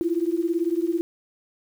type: beating tone pair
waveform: sine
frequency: 329.6 / 347.6 Hz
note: E4 / F4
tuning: 0 / -8 cents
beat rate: 18 Hz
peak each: -24 dBFS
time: 0.01-1.01 s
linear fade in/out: 0 ms
effects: 8-bit